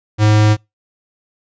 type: tone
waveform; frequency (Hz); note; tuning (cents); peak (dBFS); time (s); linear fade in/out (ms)
square; 106.6; G#2; +46; -9; 0.18-0.57; 50
effects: noise-tail reverb RT60 0.2 s tail -25 dB re dry + resampled to 16000 Hz